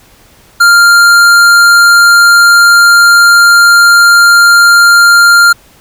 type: tone with tanh clipping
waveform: sine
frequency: 1396.9 Hz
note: F6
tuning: in tune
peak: -3 dBFS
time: 0.6-5.53 s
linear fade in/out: 10 ms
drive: 17 dB
effects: pink hiss -42 dBFS RMS until 5.8 s